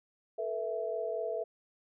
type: chord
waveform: sine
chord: A suspended second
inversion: none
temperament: equal with one note detuned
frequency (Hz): 440 / 484.3 / 659.3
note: A4 / B4 / E5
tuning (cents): 0 / -34 / 0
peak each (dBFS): -37 / -38 / -35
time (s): 0.38-1.44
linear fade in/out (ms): 10
effects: none